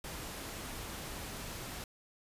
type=noise; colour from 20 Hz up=pink; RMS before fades=-43 dBFS; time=0.04-1.84 s; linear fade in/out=2 ms; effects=resampled to 32000 Hz